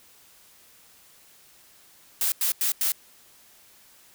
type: noise bursts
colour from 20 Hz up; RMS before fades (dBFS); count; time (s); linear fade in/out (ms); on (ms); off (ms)
blue; -24; 4; 2.21-2.92; 2; 110; 90
effects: white hiss -55 dBFS RMS until 4.14 s

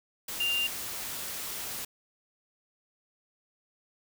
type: tone in noise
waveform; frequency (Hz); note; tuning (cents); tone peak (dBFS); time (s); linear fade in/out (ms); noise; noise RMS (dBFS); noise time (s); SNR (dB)
sine; 2794; F7; 0; -26; 0.4-0.67; 5; white; -37; 0.28-1.85; +8
effects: none

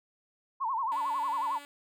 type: tone with vibrato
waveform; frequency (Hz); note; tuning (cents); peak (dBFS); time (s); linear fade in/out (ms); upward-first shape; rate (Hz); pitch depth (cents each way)
sine; 984; B5; -7; -28; 0.6-1.59; 20; sine; 11; 200
type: tone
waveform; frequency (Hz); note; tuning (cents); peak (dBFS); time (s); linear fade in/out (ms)
5% pulse; 286.8; D4; -41; -35; 0.92-1.65; 0
effects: none

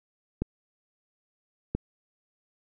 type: clicks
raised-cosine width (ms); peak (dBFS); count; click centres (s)
3; -14; 2; 0.42 / 1.75
effects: none

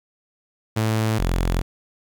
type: tone pair in turn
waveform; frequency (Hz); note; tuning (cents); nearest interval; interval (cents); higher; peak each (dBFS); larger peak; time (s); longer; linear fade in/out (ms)
sawtooth; 110 / 43.65; A2 / F1; 0 / 0; octave + major third; 1600; first; -15; neither; 0.76-1.19 / 1.19-1.62; neither; 10
effects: 9-bit

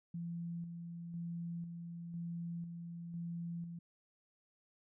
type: tone with tremolo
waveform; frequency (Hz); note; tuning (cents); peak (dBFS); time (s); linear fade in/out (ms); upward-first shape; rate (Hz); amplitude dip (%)
sine; 170; F3; -46; -39; 0.14-3.79; 5; square; 1; 40
effects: none

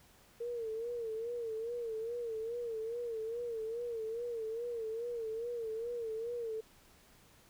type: tone with vibrato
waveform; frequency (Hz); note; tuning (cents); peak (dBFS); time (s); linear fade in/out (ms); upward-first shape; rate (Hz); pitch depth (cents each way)
sine; 460; A#4; -23; -36; 0.4-6.61; 10; sine; 2.4; 84
effects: pink hiss -63 dBFS RMS until 7.49 s

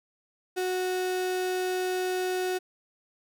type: tone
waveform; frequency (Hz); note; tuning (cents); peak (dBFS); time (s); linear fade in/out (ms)
35% pulse; 368; F#4; -9; -25; 0.56-2.59; 20
effects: none

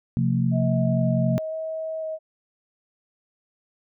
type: chord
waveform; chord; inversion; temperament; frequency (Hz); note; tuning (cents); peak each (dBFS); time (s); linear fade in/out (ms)
sine; F major; second; equal with one note detuned; 130.81 / 174.61 / 225.7; C3 / F3 / A3; 0 / 0 / +44; -22 / -24 / -25; 0.17-1.38; 0
type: tone with vibrato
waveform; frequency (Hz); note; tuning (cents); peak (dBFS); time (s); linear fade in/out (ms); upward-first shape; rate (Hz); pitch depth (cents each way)
sine; 636; D#5; +38; -27; 0.51-2.19; 50; square; 0.99; 8
effects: none

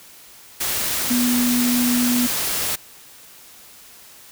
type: tone in noise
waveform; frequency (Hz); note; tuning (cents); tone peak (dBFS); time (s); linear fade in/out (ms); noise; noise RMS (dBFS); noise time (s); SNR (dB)
sine; 244.7; B3; -16; -17; 1.1-2.27; 10; white; -23; 0.6-2.76; +3
effects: white hiss -45 dBFS RMS until 4.31 s

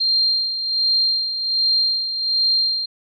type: tone with tremolo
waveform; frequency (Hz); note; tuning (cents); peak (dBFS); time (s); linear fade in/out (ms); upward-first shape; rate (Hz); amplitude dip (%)
sine; 4186; C8; 0; -14; 0-2.86; 10; sine; 1.3; 60
effects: none

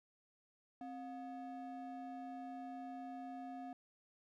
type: ring-modulated tone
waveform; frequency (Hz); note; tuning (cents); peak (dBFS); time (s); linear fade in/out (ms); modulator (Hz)
triangle; 489.8; B4; -14; -40; 0.81-3.73; 2; 226
effects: none

